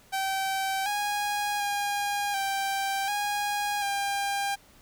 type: tone with pitch steps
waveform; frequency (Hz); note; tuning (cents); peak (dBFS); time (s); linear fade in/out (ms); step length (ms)
sawtooth; 773 / 824 / 814 / 784 / 822 / 800; G5 / G#5 / G#5 / G5 / G#5 / G5; -24 / -14 / -35 / 0 / -18 / +35; -23; 0.12-4.56; 20; 740
effects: pink hiss -57 dBFS RMS until 4.81 s